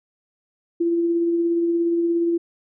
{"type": "tone with tremolo", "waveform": "sine", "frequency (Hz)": 339.1, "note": "E4", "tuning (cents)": 49, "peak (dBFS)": -16, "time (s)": [0.8, 2.38], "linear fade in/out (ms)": 10, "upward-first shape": "triangle", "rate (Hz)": 17, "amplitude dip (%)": 30, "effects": []}